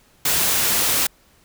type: noise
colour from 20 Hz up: white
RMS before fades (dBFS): -19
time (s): 0.25-1.07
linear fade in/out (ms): 5
effects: pink hiss -56 dBFS RMS until 1.44 s